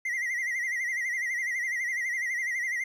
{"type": "tone with vibrato", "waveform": "triangle", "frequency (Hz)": 2000, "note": "B6", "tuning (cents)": 21, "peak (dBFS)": -26, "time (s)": [0.05, 2.84], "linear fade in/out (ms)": 5, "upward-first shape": "sine", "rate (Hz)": 12, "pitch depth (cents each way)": 100, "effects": []}